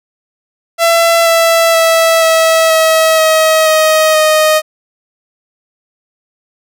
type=tone with pitch steps; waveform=sawtooth; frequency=671 / 663.7 / 656.4 / 649.3 / 642.2 / 635.2 / 628.2 / 621.4 Hz; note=E5 / E5 / E5 / E5 / E5 / D#5 / D#5 / D#5; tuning=+31 / +12 / -8 / -26 / -45 / +36 / +16 / -2 cents; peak=-3 dBFS; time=0.78-4.62 s; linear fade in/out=50 ms; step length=480 ms; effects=none